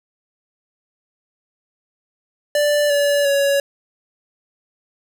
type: tone with pitch steps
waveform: square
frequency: 587.3 / 573.9 / 560.8 Hz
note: D5 / D5 / C#5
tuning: 0 / -40 / +20 cents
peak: -15 dBFS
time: 2.55-3.6 s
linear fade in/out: 2 ms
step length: 350 ms
effects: none